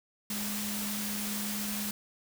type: tone in noise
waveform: sine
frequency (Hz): 207.7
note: G#3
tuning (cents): 0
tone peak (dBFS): -36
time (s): 0.3-1.91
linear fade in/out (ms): 2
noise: white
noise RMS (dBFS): -36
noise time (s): 0.3-1.91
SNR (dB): -3
effects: none